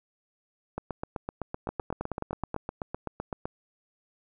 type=two click trains; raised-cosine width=1 ms; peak=-17 / -18 dBFS; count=9 / 22; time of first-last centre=1.69-2.544 / 0.78-3.455 s; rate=9.37 / 7.85 Hz; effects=none